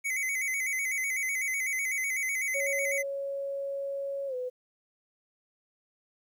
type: tone with vibrato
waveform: square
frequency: 2139 Hz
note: C7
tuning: 38 cents sharp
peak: -29 dBFS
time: 0.04-3.03 s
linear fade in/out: 20 ms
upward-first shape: square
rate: 8 Hz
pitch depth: 76 cents each way
type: tone with pitch glide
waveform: sine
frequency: 554.4 to 502.5 Hz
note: C#5 to B4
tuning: 0 to +30 cents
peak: -31 dBFS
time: 2.54-4.5 s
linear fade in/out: 20 ms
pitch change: -170 cents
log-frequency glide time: 4.27-4.35 s
effects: 11-bit